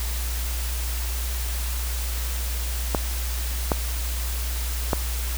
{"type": "clicks", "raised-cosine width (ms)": 1, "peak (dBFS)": -6, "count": 3, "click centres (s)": [2.948, 3.718, 4.932], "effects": ["added 60 Hz sine -25 dBFS peak until 5.37 s", "white hiss -33 dBFS RMS until 5.37 s"]}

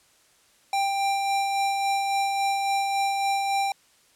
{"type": "tone with tremolo", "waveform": "square", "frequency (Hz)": 790, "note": "G5", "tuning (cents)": 13, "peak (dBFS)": -22, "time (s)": [0.73, 3.72], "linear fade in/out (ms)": 2, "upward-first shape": "sine", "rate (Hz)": 3.6, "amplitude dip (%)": 30, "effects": ["white hiss -60 dBFS RMS until 4.15 s", "low-pass 10000 Hz 12 dB/octave"]}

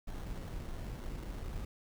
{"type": "noise with sample-and-hold", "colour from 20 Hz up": "brown", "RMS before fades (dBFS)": -41, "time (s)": [0.07, 1.65], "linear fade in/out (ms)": 5, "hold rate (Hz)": 2450, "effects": []}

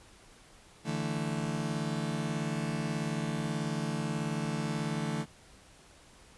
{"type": "chord", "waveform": "35% pulse", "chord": "D suspended second", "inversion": "none", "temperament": "just", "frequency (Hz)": [146.83, 165.19, 220.2], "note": ["D3", "E3", "A3"], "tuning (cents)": [0, 4, 2], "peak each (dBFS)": -34, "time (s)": [0.84, 5.26], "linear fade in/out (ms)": 50, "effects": ["pink hiss -57 dBFS RMS until 6.37 s", "resampled to 24000 Hz"]}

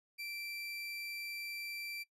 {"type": "tone", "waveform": "30% pulse", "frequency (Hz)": 2345, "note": "D7", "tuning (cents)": -3, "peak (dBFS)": -39, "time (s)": [0.18, 2.04], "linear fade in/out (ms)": 20, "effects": ["noise-tail reverb RT60 0.1 s tail -20 dB re dry", "resampled to 32000 Hz"]}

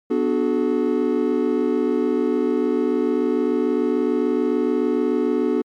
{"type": "chord", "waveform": "triangle", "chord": "B minor seventh", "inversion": "none", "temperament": "equal with one note detuned", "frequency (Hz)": [246.9, 293.7, 370, 430.2], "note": ["B3", "D4", "F#4", "A4"], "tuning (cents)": [0, 0, 0, -39], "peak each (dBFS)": -21, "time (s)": [0.1, 5.62], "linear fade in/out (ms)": 10, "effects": ["MP3 96 kbps"]}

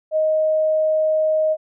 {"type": "tone", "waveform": "sine", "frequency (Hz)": 625, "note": "D#5", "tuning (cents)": 8, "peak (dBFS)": -15, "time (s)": [0.11, 1.57], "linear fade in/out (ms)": 50, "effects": []}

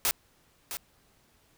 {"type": "noise with echo", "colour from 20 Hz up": "white", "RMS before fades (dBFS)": -26, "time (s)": [0.05, 0.11], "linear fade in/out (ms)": 0, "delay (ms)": 660, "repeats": 1, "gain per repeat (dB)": -10, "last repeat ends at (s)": 0.77, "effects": ["pink hiss -65 dBFS RMS until 1.57 s"]}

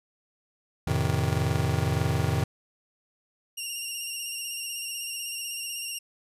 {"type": "chord", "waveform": "square", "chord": "F dominant seventh", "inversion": "none", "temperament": "just", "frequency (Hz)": [87.31, 109.13, 130.96, 157.15], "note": ["F2", "A2", "C3", "Eb3"], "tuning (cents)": [0, -14, 2, 18], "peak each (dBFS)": -30, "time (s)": [0.87, 2.44], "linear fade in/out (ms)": 5}
{"type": "tone with vibrato", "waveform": "15% pulse", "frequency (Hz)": 2794, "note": "F7", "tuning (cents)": 0, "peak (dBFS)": -25, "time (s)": [3.57, 5.99], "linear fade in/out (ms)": 10, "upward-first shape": "square", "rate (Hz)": 16, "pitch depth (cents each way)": 26}
{"effects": ["resampled to 32000 Hz"]}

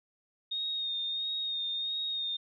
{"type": "tone with vibrato", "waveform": "sine", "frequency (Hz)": 3700, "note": "A#7", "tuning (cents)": -14, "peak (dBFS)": -31, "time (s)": [0.51, 2.37], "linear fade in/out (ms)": 10, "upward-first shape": "sine", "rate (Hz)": 1.5, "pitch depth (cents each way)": 27, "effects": []}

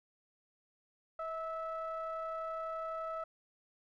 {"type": "ring-modulated tone", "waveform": "triangle", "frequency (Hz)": 330.3, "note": "E4", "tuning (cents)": 4, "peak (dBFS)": -32, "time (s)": [1.19, 3.24], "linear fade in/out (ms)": 5, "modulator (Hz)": 975, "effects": []}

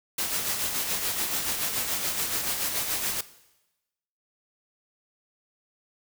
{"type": "noise with tremolo", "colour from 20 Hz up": "white", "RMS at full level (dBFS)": -27, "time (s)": [0.18, 3.21], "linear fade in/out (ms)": 5, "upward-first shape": "sine", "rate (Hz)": 7, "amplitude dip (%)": 45, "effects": ["noise-tail reverb RT60 1.0 s tail -17 dB re dry"]}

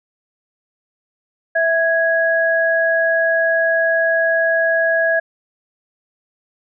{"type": "tone pair together", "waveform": "sine", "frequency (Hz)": [657.6, 1660], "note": ["E5", "G#6"], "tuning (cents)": [-4, -1], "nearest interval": "octave + major third", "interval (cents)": 1603, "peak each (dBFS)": -16, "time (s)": [1.55, 5.2], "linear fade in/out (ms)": 10, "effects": []}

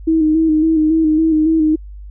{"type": "tone with vibrato", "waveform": "sine", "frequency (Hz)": 315.8, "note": "D#4", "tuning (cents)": 26, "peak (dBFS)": -10, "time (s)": [0.07, 1.76], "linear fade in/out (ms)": 10, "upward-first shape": "square", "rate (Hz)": 3.6, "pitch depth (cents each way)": 36, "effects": ["added 50 Hz sine -30 dBFS peak until 2.1 s"]}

